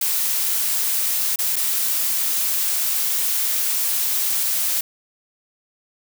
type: noise with dropouts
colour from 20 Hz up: blue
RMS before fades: -21 dBFS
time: 0.01-4.81 s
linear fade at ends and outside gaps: 5 ms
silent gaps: 1.359-1.388 / 1.559-1.563 s
effects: none